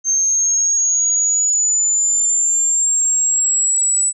sine linear sweep, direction up, 6320 to 7930 Hz, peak -13 dBFS, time 0.04-4.13 s, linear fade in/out 50 ms, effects none

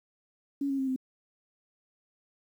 sine tone with pitch steps, 280 / 273.1 / 266.4 / 259.9 Hz, C#4 / C#4 / C4 / C4, +18 / -26 / +31 / -11 cents, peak -27 dBFS, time 0.61-0.962 s, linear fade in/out 5 ms, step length 88 ms, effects 10-bit

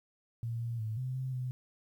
sine tone with pitch steps, 116.1 / 117.1 / 109.6 / 128.3 / 130.5 / 126.7 Hz, A#2 / A#2 / A2 / C3 / C3 / B2, -7 / +8 / -6 / -34 / -4 / +45 cents, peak -33 dBFS, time 0.43-1.51 s, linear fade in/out 0 ms, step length 180 ms, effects 11-bit

